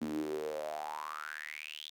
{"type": "tone with high-pass filter sweep", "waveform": "sawtooth", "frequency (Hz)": 76.2, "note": "D#2", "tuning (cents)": -36, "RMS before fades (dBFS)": -40, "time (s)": [0.01, 1.9], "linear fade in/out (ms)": 10, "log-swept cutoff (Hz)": [240, 3600], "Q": 9.2, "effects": []}